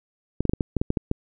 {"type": "clicks", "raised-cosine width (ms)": 3, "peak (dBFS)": -9, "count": 10, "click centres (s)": [0.406, 0.453, 0.495, 0.535, 0.608, 0.767, 0.815, 0.904, 0.972, 1.114], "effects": []}